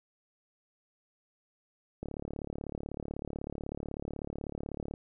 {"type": "click train", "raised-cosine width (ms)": 2, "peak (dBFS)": -24, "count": 106, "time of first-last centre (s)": [2.03, 4.939], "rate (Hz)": 36.1, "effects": []}